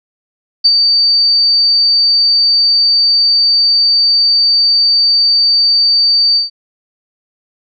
sine tone with ADSR envelope, 4609 Hz, D8, 33 cents flat, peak -3 dBFS, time 0.64-6.5 s, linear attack 16 ms, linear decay 46 ms, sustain -4 dB, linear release 140 ms, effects none

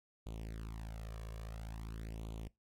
sawtooth tone with flanger, 55 Hz, A1, in tune, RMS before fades -45 dBFS, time 0.26-2.48 s, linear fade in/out 5 ms, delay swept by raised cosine 0.28 to 1.78 ms, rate 0.49 Hz, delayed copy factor +0.85, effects noise-tail reverb RT60 0.2 s tail -24 dB re dry + AAC 48 kbps

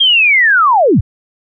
sine linear sweep, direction down, 3263 to 59 Hz, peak -6 dBFS, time 0-1.01 s, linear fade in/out 10 ms, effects none

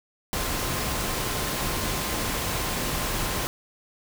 sine tone in noise, 1046.5 Hz, C6, in tune, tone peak -39 dBFS, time 0.33-3.47 s, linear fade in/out 0 ms, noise pink, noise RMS -28 dBFS, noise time 0.33-3.47 s, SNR -14 dB, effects none

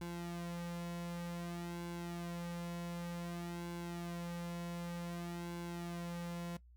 sawtooth tone with flanger, 172.4 Hz, F3, 22 cents flat, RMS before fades -43 dBFS, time 0.01-6.57 s, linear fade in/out 5 ms, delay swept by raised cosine 1.6 to 3.3 ms, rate 0.54 Hz, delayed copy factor -0.65, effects noise-tail reverb RT60 0.1 s tail -18 dB re dry + added 60 Hz sine -58 dBFS peak until 6.76 s

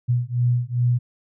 sine beating tone pair, 120.8 / 123.3 Hz, B2 / B2, -38 / -2 cents, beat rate 2.5 Hz, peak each -21 dBFS, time 0.08-0.99 s, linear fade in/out 20 ms, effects none

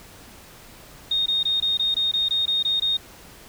sine tone bursts, 3700 Hz, A#7, 14 cents flat, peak -19 dBFS, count 11, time 1.11-2.97 s, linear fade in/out 5 ms, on 150 ms, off 21 ms, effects pink hiss -46 dBFS RMS until 3.48 s

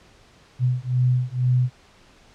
sine beating tone pair, 124.7 / 126.8 Hz, B2 / B2, +17 / +46 cents, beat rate 2.1 Hz, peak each -21 dBFS, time 0.59-1.7 s, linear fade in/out 50 ms, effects pink hiss -53 dBFS RMS until 2.34 s + low-pass 6000 Hz 12 dB/octave

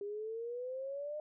sine exponential sweep, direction up, 401.1 to 610 Hz, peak -38 dBFS, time 0.01-1.2 s, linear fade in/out 2 ms, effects none

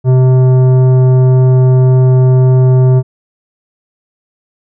triangle tone with tanh clipping, 128.7 Hz, C3, 28 cents flat, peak -6 dBFS, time 0.04-3.03 s, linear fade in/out 50 ms, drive 16 dB, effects none

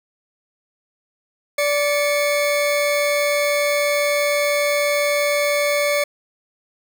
40% pulse tone pair together, 581 / 2194 Hz, D5 / C#7, -19 / -18 cents, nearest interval octave + major seventh, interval 2301 cents, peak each -17 / -22 dBFS, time 1.58-6.04 s, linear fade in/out 5 ms, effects none

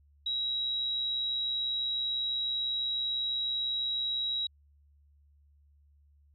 sine tone, 3858 Hz, B7, 41 cents flat, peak -29 dBFS, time 0.26-4.47 s, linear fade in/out 5 ms, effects added 72 Hz sine -60 dBFS peak until 6.34 s

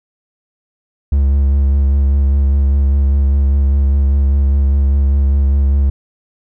triangle tone with vibrato, 69.3 Hz, C#2, in tune, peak -7 dBFS, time 1.12-5.9 s, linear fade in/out 5 ms, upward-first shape sine, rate 5 Hz, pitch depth 26 cents each way, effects none

